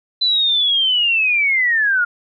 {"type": "linear sweep", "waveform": "sine", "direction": "down", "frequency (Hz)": [4031, 1396.9], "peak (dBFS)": -13, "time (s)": [0.21, 2.05], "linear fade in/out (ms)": 10, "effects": []}